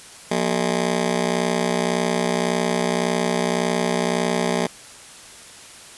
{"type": "ring-modulated tone", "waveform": "15% pulse", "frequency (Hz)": 207.3, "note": "G#3", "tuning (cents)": -3, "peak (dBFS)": -10, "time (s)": [0.31, 4.67], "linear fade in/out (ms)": 5, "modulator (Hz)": 30.9, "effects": ["white hiss -42 dBFS RMS until 5.97 s", "resampled to 24000 Hz"]}